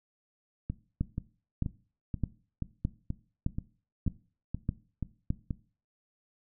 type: two click trains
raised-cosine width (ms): 5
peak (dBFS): -16 / -20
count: 8 / 11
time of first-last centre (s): 1.01-5.304 / 0.7-5.508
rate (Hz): 1.63 / 2.08
effects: noise-tail reverb RT60 0.4 s tail -18 dB re dry